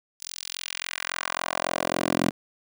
10% pulse tone with high-pass filter sweep, 43.65 Hz, F1, in tune, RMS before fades -29 dBFS, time 0.2-2.31 s, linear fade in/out 10 ms, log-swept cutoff 6000 to 240 Hz, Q 1.4, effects none

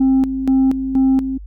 sine tone with tremolo, 265.1 Hz, C4, 23 cents sharp, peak -8 dBFS, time 0-1.38 s, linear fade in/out 10 ms, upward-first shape square, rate 2.1 Hz, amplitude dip 70%, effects tanh soft clip ceiling -9 dBFS + added 50 Hz sine -31 dBFS peak until 1.46 s

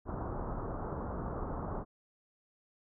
pink low-pass noise, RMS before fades -38 dBFS, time 0.05-1.85 s, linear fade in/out 50 ms, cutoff 1300 Hz, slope 48 dB/octave, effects none

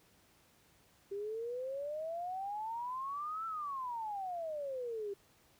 sine exponential two-way sweep, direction up then down, 392 to 1343 to 392 Hz, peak -37 dBFS, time 1.11-5.14 s, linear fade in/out 10 ms, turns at 3.46 s, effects pink hiss -67 dBFS RMS until 5.59 s + high-pass 60 Hz 12 dB/octave

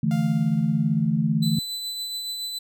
sine chord, D suspended second, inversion none, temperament equal, 146.83 / 164.81 / 220 Hz, D3 / E3 / A3, 0 / 0 / 0 cents, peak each -25 / -23 / -23 dBFS, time 0.03-1.59 s, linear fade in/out 5 ms
sawtooth tone with exponential decay, 700 Hz, F5, 4 cents sharp, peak -30 dBFS, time 0.11-1.36 s, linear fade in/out 1 ms, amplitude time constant 270 ms
40% pulse tone with tremolo, 4000 Hz, B7, 21 cents sharp, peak -26 dBFS, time 1.42-2.59 s, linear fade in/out 10 ms, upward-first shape triangle, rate 7.1 Hz, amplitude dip 35%
effects none

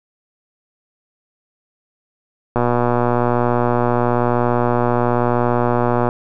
click train, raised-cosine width 1 ms, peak -3 dBFS, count 428, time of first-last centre 2.56-6.089 s, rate 121 Hz, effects none

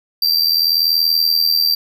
square tone with amplitude modulation, 4699 Hz, D8, in tune, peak -10 dBFS, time 0.22-1.75 s, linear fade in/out 5 ms, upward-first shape sine, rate 80.6 Hz, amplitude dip 70%, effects none

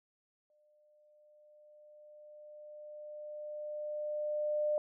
sine tone with exponential growth, 600 Hz, D5, 37 cents sharp, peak -28 dBFS, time 0.5-4.78 s, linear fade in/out 1 ms, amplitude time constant 930 ms, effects none

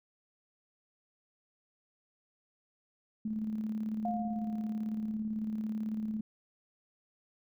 sine tone with tremolo, 216.5 Hz, A3, 28 cents flat, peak -31 dBFS, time 3.25-6.21 s, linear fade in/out 5 ms, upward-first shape square, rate 18 Hz, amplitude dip 35%
sine tone with exponential decay, 708 Hz, F5, 23 cents sharp, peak -31 dBFS, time 4.05-5.16 s, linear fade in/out 2 ms, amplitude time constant 240 ms
effects none

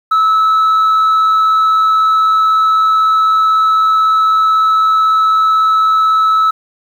sine tone with frequency modulation, 1301 Hz, E6, 23 cents flat, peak -5 dBFS, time 0.11-6.51 s, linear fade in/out 10 ms, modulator 81.9 Hz, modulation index 0.21, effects tanh soft clip ceiling -7 dBFS + 7-bit

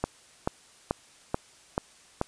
click train, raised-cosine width 1 ms, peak -11 dBFS, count 6, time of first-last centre 0.04-2.214 s, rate 2.3 Hz, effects white hiss -56 dBFS RMS until 2.27 s + resampled to 22050 Hz

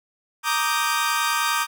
sawtooth chord, Eb major seventh, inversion second, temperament equal, 932.3 / 1174.7 / 1244.5 / 1568 Hz, Bb5 / D6 / Eb6 / G6, 0 / 0 / 0 / 0 cents, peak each -23 / -22 / -22 / -23 dBFS, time 0.43-1.67 s, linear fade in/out 50 ms, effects none

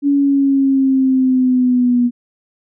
sine linear sweep, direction down, 284.6 to 241.3 Hz, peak -10 dBFS, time 0.02-2.11 s, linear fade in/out 50 ms, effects none

